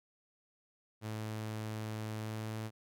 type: tone with pitch glide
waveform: sawtooth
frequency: 108.8 to 109.94 Hz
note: A2 to A2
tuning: -19 to -1 cents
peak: -34 dBFS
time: 1.01-2.71 s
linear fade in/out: 50 ms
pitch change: +18 cents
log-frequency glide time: 2.18-2.58 s
effects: none